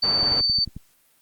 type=tone with tremolo; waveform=sine; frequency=4561 Hz; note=C#8; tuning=49 cents sharp; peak=-17 dBFS; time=0.02-0.65 s; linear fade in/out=10 ms; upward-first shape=sine; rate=17 Hz; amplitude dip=30%
type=low-pass noise; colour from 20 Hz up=white; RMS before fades=-32 dBFS; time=0.03-0.41 s; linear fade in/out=10 ms; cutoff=1000 Hz; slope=12 dB/octave
type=click train; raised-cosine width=5 ms; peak=-22 dBFS; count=7; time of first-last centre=0.23-0.766 s; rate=11.2 Hz
effects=white hiss -61 dBFS RMS until 1.21 s + Opus 48 kbps